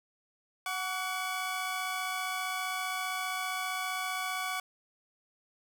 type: tone pair together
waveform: 20% pulse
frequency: 740 / 1137.6 Hz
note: F#5 / C#6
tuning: 0 / +45 cents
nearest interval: perfect fifth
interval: 745 cents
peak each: -31 / -30 dBFS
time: 0.66-4.6 s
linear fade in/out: 2 ms
effects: none